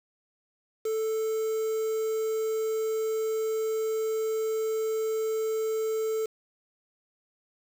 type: tone with quantisation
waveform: triangle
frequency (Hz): 440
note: A4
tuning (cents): 0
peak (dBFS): -24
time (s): 0.85-6.26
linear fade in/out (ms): 5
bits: 7
effects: none